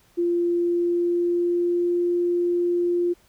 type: tone with pitch glide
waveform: sine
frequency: 346.1 to 349.7 Hz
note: F4 to F4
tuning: -16 to +2 cents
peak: -19 dBFS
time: 0.17-3.14 s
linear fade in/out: 20 ms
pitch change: +18 cents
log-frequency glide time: 0.52-1.97 s
effects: pink hiss -59 dBFS RMS until 3.28 s